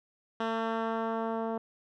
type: tone with low-pass filter sweep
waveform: 10% pulse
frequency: 225.5 Hz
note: A3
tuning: 43 cents sharp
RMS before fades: -32 dBFS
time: 0.4-1.58 s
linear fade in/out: 5 ms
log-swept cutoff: 2800 to 750 Hz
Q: 0.81
effects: none